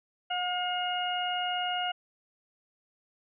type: harmonic tone with a mistuned harmonic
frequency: 715 Hz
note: F5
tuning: 41 cents sharp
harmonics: 1 / 2 / 3 / 4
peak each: -31 / -36 / -42 / -33 dBFS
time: 0.3-1.92 s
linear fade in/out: 10 ms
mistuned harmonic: 1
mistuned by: +19 cents
effects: none